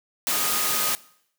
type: tone in noise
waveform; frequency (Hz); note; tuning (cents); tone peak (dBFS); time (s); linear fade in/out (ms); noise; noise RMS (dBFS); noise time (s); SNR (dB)
sine; 1244.5; D#6; 0; -33; 0.31-0.93; 0; white; -24; 0.27-0.95; -12
effects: noise-tail reverb RT60 0.7 s tail -21 dB re dry + high-pass 150 Hz 12 dB/octave